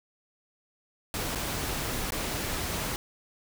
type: noise with dropouts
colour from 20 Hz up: pink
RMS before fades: -32 dBFS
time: 1.14-2.96 s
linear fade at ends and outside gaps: 1 ms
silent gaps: 1.35-1.356 / 2.106-2.121 s
effects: none